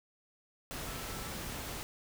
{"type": "tone in noise", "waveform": "sine", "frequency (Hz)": 1325, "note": "E6", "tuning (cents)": 9, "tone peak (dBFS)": -51, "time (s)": [0.87, 1.29], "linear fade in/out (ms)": 0, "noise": "pink", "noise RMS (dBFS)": -41, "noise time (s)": [0.71, 1.83], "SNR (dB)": -13, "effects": []}